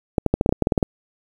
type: clicks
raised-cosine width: 2 ms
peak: -3 dBFS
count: 12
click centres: 0.182 / 0.263 / 0.34 / 0.411 / 0.461 / 0.492 / 0.525 / 0.623 / 0.671 / 0.722 / 0.778 / 0.828 s
effects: 7-bit